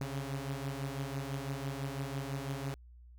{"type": "beating tone pair", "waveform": "sawtooth", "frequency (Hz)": [135.4, 141.4], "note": ["C#3", "C#3"], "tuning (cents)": [-40, 35], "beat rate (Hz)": 6, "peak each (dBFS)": [-34, -37], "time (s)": [0.01, 2.74], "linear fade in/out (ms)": 0, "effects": ["added 60 Hz sine -52 dBFS peak until 3.18 s"]}